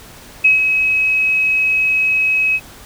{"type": "tone with ADSR envelope", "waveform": "sine", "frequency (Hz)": 2554, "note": "D#7", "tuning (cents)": 45, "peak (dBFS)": -6, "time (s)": [0.44, 2.6], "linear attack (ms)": 11, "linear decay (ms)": 140, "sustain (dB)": -6, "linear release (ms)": 48, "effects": ["pink hiss -39 dBFS RMS until 2.85 s"]}